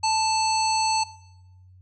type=harmonic tone; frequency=880 Hz; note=A5; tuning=in tune; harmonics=1 / 3 / 5 / 7 / 9; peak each=-21 / -32 / -27 / -32 / -33 dBFS; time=0.03-1.04 s; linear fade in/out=10 ms; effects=noise-tail reverb RT60 0.9 s tail -19 dB re dry + added 92 Hz sine -48 dBFS peak until 1.81 s